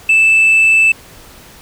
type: tone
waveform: sine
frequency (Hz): 2637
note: E7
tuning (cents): 0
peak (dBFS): -4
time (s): 0.09-0.92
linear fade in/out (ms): 5
effects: tanh soft clip ceiling -5 dBFS + pink hiss -39 dBFS RMS until 1.61 s